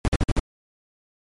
brown noise bursts, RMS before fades -18 dBFS, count 5, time 0.05-0.394 s, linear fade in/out 0 ms, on 28 ms, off 51 ms, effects MP3 48 kbps

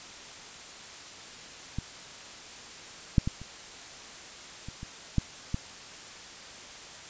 clicks, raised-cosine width 5 ms, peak -19 / -7 / -16 / -30 / -27 / -27 / -11 / -16 dBFS, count 8, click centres 1.786 / 3.182 / 3.275 / 3.416 / 4.686 / 4.831 / 5.183 / 5.544 s, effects white hiss -45 dBFS RMS until 7.09 s + resampled to 16000 Hz

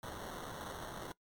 blue noise with sample-and-hold, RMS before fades -45 dBFS, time 0.03-1.12 s, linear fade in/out 2 ms, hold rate 2450 Hz, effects noise-tail reverb RT60 0.1 s tail -20 dB re dry + MP3 96 kbps

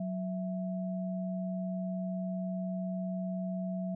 sine tone pair together, 185 / 659.3 Hz, F#3 / E5, 0 / 0 cents, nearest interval octave + minor seventh, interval 2200 cents, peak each -33 / -40 dBFS, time 0-3.95 s, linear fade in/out 5 ms, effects none

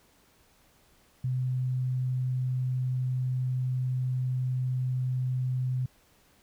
sine tone, 127.7 Hz, C3, 42 cents flat, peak -26 dBFS, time 1.24-5.86 s, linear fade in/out 5 ms, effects pink hiss -63 dBFS RMS until 6.42 s

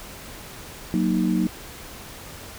sine chord, D# minor, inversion first, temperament equal, 185 / 233.1 / 311.1 Hz, F#3 / A#3 / D#4, 0 / 0 / 0 cents, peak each -22 / -24 / -24 dBFS, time 0.94-1.47 s, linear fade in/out 0 ms, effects pink hiss -40 dBFS RMS until 2.58 s

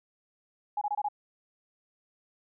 sine tone bursts, 830.6 Hz, G#5, in tune, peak -27 dBFS, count 5, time 0.77-1.086 s, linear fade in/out 5 ms, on 44 ms, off 24 ms, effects none

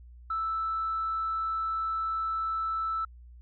sine tone, 1318.5 Hz, E6, in tune, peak -27 dBFS, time 0.3-3.05 s, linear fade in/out 5 ms, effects tanh soft clip ceiling -23 dBFS + added 60 Hz sine -47 dBFS peak until 3.41 s

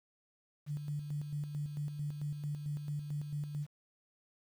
sine tone with tremolo, 147 Hz, D3, 2 cents sharp, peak -34 dBFS, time 0.66-3.67 s, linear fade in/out 50 ms, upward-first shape square, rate 4.5 Hz, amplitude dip 50%, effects 10-bit

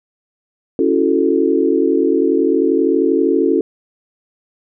sine chord, F# minor seventh, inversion second, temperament equal, 277.2 / 329.6 / 370 / 440 Hz, C#4 / E4 / F#4 / A4, 0 / 0 / 0 / 0 cents, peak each -17 dBFS, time 0.79-3.61 s, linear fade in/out 2 ms, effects none

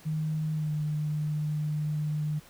sine tone with pitch glide, 155.56 to 151.31 Hz, D#3 to D#3, 0 to -48 cents, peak -27 dBFS, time 0.05-2.4 s, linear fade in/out 20 ms, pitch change -48 cents, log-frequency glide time 0.53-0.73 s, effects pink hiss -54 dBFS RMS until 2.49 s

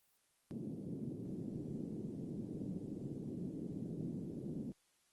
pink band-pass noise, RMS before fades -44 dBFS, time 0.51-4.72 s, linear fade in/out 0 ms, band 140 to 340 Hz, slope 24 dB/octave, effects white hiss -75 dBFS RMS until 5.12 s + Opus 24 kbps

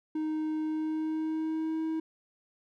triangle tone with pitch glide, 311.1 to 319.5 Hz, D#4 to D#4, 0 to +46 cents, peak -27 dBFS, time 0.15-2 s, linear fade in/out 5 ms, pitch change +46 cents, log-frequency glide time 0.62-1.83 s, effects none

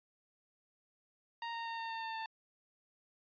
sawtooth tone with pitch steps, 930 / 923.6 / 917.2 / 910.9 / 904.6 / 898.3 / 892.1 Hz, A#5 / A#5 / A#5 / A#5 / A5 / A5 / A5, -4 / -16 / -28 / -40 / +48 / +36 / +24 cents, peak -35 dBFS, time 1.42-2.26 s, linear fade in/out 2 ms, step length 120 ms, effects resampled to 11025 Hz

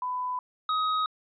sine / square tone pair in turn, 1000 / 1259.9 Hz, B5 / D#6, +21 / +21 cents, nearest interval major third, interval 400 cents, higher second, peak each -28 / -25 dBFS, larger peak second, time 0.02-0.39 / 0.69-1.06 s, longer neither, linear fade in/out 2 ms, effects resampled to 11025 Hz

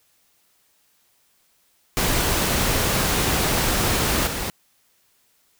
pink noise with level steps, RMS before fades -21 / -27 dBFS, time 1.97-4.5 s, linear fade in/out 0 ms, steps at 4.27 s, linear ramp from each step 2 ms, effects white hiss -63 dBFS RMS until 5.59 s

